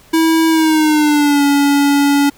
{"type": "tone with pitch glide", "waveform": "square", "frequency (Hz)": [324.3, 284], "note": ["E4", "C#4"], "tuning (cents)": [-28, 42], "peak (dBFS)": -10, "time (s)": [0.13, 2.3], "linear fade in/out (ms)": 10, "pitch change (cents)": -230, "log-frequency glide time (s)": [0.49, 1.43], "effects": ["pink hiss -46 dBFS RMS until 2.37 s"]}